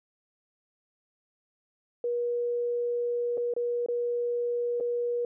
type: tone with dropouts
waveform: sine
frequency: 480 Hz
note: B4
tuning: 49 cents flat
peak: -26 dBFS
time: 2.04-5.25 s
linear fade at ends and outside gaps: 2 ms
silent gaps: 3.373-3.378 / 3.538-3.564 / 3.862-3.885 / 4.801-4.807 s
effects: none